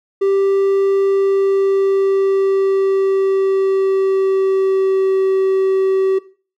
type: tone with pitch glide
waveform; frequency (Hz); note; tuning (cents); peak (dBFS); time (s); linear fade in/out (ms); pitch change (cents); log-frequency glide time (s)
triangle; 392 to 383; G4 to G4; 0 to -40; -10; 0.21-6.19; 10; -40; 1.06-5.17
effects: noise-tail reverb RT60 0.4 s tail -19 dB re dry